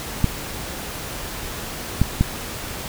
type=clicks; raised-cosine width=5 ms; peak=-3 dBFS; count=3; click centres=0.243 / 2.016 / 2.21 s; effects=pink hiss -31 dBFS RMS until 2.88 s